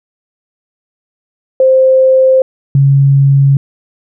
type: tone pair in turn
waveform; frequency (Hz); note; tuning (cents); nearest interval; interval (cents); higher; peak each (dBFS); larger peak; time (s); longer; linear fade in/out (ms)
sine; 523.3 / 138.36; C5 / C#3; 0 / -3; octave + major seventh; 2303; first; -4; neither; 1.6-2.42 / 2.75-3.57; neither; 2
effects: none